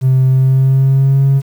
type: tone with pitch glide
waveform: triangle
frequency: 130.81 to 136.92 Hz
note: C3 to C#3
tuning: 0 to -21 cents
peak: -4 dBFS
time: 0.01-1.42 s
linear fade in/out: 50 ms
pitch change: +79 cents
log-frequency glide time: 0.27-1.22 s
effects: tanh soft clip ceiling -3 dBFS + 7-bit